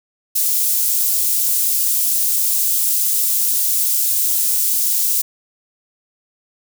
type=high-pass noise; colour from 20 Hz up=white; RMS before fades=-17 dBFS; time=0.35-5.22 s; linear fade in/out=10 ms; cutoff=7600 Hz; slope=12 dB/octave; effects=none